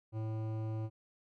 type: tone with hard clipping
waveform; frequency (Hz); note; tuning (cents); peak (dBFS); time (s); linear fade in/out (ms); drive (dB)
triangle; 110; A2; 0; -37; 0.12-0.9; 50; 18
effects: none